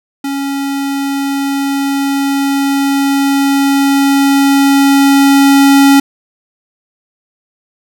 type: tone with level ramp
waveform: square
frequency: 277.2 Hz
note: C#4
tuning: in tune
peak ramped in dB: -16 to -4 dBFS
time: 0.24-6 s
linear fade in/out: 5 ms
effects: none